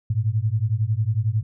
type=beating tone pair; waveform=sine; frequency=103.83 / 114.83 Hz; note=G#2 / A#2; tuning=0 / -26 cents; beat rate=11 Hz; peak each=-22 dBFS; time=0.1-1.43 s; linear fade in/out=5 ms; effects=none